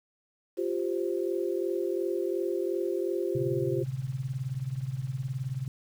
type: chord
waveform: sine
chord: F suspended second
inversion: none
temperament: equal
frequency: 349.2 / 392 / 523.3 Hz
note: F4 / G4 / C5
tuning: 0 / 0 / 0 cents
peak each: -30 / -31 / -35 dBFS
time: 0.57-3.84 s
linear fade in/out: 20 ms
type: tone with tremolo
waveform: sine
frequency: 130.9 Hz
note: C3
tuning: 1 cent sharp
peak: -26 dBFS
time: 3.35-5.68 s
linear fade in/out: 2 ms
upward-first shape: triangle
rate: 19 Hz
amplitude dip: 90%
effects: 9-bit